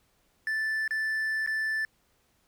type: tone with dropouts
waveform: triangle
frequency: 1759 Hz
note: A6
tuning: 1 cent flat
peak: -25 dBFS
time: 0.47-1.85 s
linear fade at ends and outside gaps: 1 ms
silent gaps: 0.878-0.908 / 1.463-1.474 s
effects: pink hiss -69 dBFS RMS until 2.47 s